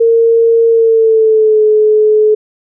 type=tone with pitch glide; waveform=sine; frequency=458.9 to 428.2 Hz; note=A#4 to A4; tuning=-27 to -47 cents; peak=-5 dBFS; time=0-2.35 s; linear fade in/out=10 ms; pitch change=-120 cents; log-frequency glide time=0.68-1.63 s; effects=none